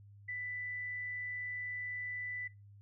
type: tone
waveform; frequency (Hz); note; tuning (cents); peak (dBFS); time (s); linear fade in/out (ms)
sine; 1986; B6; +9; -38; 0.28-2.48; 10
effects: noise-tail reverb RT60 0.2 s tail -18 dB re dry + added 101 Hz sine -54 dBFS peak until 2.81 s